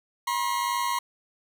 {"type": "tone pair together", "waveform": "40% pulse", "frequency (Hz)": [965, 1067.5], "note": ["B5", "C6"], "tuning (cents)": [-40, 34], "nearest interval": "major second", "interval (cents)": 174, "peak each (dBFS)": -27, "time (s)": [0.27, 0.99], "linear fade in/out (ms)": 5, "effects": []}